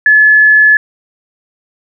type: tone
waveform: sine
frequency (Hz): 1717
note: A6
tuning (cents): -43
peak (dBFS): -3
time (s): 0.06-0.77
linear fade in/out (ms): 2
effects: none